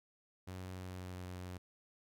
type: tone with pitch glide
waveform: sawtooth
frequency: 92.5 to 90.75 Hz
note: F#2 to F#2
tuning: 0 to -33 cents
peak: -40 dBFS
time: 0.47-1.58 s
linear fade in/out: 10 ms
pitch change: -33 cents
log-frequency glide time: 0.72-1.26 s
effects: none